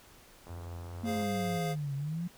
click train, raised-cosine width 1 ms, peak -35 dBFS, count 66, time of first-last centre 0.47-1.232 s, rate 85.3 Hz
sine tone with pitch glide, 89 to 101.06 Hz, F2 to G#2, +33 to -47 cents, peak -40 dBFS, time 0.49-1.59 s, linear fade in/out 20 ms, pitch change +220 cents, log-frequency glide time 0.85-1.31 s
sine exponential two-way sweep, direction down then up, 232.2 to 136.5 to 179.5 Hz, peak -32 dBFS, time 1.03-2.28 s, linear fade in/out 10 ms, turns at 1.95 s
square chord, F minor, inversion first, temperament equal, 415.3 / 523.3 / 698.5 Hz, Ab4 / C5 / F5, 0 / 0 / 0 cents, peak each -39 / -42 / -37 dBFS, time 1.04-1.76 s, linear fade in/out 50 ms
effects pink hiss -57 dBFS RMS until 2.37 s

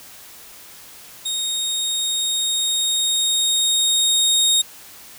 25% pulse tone with level ramp, 3725 Hz, A#7, 2 cents flat, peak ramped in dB -18 to -10 dBFS, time 1.25-4.62 s, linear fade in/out 10 ms, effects white hiss -42 dBFS RMS until 5.18 s

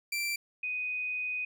sawtooth / sine tone pair in turn, 2349 / 2494 Hz, D7 / D#7, 0 / +3 cents, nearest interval minor second, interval 103 cents, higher second, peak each -27 / -31 dBFS, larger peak first, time 0.12-0.36 / 0.63-1.45 s, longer second, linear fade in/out 5 ms, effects none

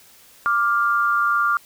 sine tone pair together, 1177.9 / 1400 Hz, D6 / F6, +5 / +4 cents, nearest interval minor third, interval 299 cents, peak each -19 dBFS, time 0.46-1.57 s, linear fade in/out 0 ms, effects white hiss -50 dBFS RMS until 1.65 s

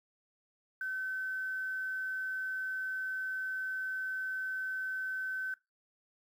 sine tone with quantisation, 1528 Hz, G6, 45 cents flat, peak -34 dBFS, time 0.81-5.54 s, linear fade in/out 2 ms, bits 10, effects noise-tail reverb RT60 0.2 s tail -19 dB re dry

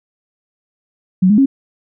sine tone with pitch steps, 185.5 / 209.3 / 272 Hz, F#3 / G#3 / C#4, +5 / +14 / -33 cents, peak -7 dBFS, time 1.22-1.46 s, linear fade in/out 10 ms, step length 80 ms, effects none

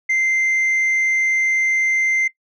sine tone, 2084 Hz, C7, 7 cents flat, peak -13 dBFS, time 0.09-2.28 s, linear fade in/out 10 ms, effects noise-tail reverb RT60 0.1 s tail -19 dB re dry + tanh soft clip ceiling -14 dBFS

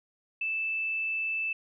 sine tone, 2637 Hz, E7, in tune, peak -28 dBFS, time 0.41-1.53 s, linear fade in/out 5 ms, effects none

